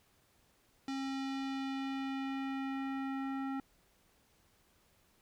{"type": "tone with low-pass filter sweep", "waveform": "square", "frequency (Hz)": 269.8, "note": "C#4", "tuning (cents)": -47, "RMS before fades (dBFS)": -38, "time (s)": [0.88, 3.6], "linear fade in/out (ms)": 2, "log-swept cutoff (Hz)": [5200, 1500], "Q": 1.3, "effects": ["pink hiss -70 dBFS RMS until 5.21 s"]}